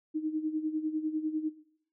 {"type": "tone with tremolo", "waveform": "sine", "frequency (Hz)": 311.1, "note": "D#4", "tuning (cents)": 0, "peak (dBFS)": -27, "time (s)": [0.14, 1.5], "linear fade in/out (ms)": 20, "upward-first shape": "sine", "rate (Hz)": 10, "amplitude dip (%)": 80, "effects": ["noise-tail reverb RT60 0.7 s tail -18 dB re dry"]}